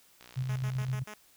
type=click train; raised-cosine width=0.2 ms; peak=-32 dBFS; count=44; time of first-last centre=0.21-0.916 s; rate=60.9 Hz
type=tone with tremolo; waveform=sine; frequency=129.3 Hz; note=C3; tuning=20 cents flat; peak=-28 dBFS; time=0.36-1.04 s; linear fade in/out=20 ms; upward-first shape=square; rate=7.6 Hz; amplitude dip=35%
type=tone bursts; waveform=5% pulse; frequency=211.8 Hz; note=G#3; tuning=34 cents sharp; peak=-31 dBFS; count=5; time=0.49-1.14 s; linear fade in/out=2 ms; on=70 ms; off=75 ms
effects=white hiss -62 dBFS RMS until 1.36 s